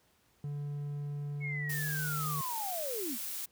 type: tone with pitch glide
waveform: triangle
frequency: 144.8 to 150.25 Hz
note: D3 to D3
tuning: -24 to +40 cents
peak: -33 dBFS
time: 0.44-2.41 s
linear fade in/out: 2 ms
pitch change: +64 cents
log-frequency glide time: 1.44-1.95 s
type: linear sweep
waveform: sine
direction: down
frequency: 2217 to 205.7 Hz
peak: -36 dBFS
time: 1.4-3.18 s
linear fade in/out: 50 ms
type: noise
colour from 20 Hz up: blue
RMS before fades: -39 dBFS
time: 1.69-3.46 s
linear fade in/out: 10 ms
effects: pink hiss -69 dBFS RMS until 3.51 s + high-pass 60 Hz 12 dB/octave